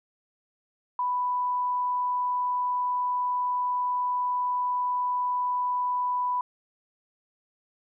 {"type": "tone", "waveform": "sine", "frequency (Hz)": 991, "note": "B5", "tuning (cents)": 6, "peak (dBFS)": -24, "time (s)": [0.99, 6.41], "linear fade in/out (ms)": 2, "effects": []}